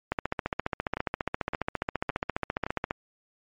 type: two click trains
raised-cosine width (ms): 0.5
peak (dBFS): -12 / -16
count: 42 / 4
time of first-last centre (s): 0.12-2.909 / 0.97-2.665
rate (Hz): 14.7 / 1.77
effects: MP3 48 kbps